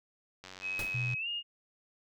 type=click train; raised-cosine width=0.2 ms; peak=-29 dBFS; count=66; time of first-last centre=0.44-1.134 s; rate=93.6 Hz
type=tone with pitch glide; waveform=sine; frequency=2547 to 2842 Hz; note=D#7 to F7; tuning=+40 to +30 cents; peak=-33 dBFS; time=0.61-1.43 s; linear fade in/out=50 ms; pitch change=+190 cents; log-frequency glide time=1.18-1.28 s
type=noise with exponential decay; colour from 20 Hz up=pink; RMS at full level=-36 dBFS; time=0.79-0.99 s; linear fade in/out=2 ms; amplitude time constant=42 ms
type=tone; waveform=sine; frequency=123.9 Hz; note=B2; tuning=6 cents sharp; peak=-32 dBFS; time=0.94-1.15 s; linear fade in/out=10 ms
effects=none